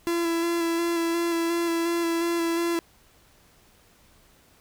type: tone with vibrato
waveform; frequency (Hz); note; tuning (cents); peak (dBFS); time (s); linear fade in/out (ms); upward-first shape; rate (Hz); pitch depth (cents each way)
45% pulse; 337.2; E4; +39; -23; 0.07-2.79; 0; square; 2.8; 16
effects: pink hiss -58 dBFS RMS until 4.6 s